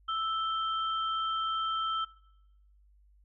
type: tone pair together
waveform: sine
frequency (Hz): 1318.5 / 3136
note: E6 / G7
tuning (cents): 0 / 0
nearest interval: octave + minor third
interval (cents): 1500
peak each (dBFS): -30 / -37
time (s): 0.08-2.05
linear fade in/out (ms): 10
effects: noise-tail reverb RT60 0.9 s tail -22 dB re dry + added 50 Hz sine -59 dBFS peak until 3.24 s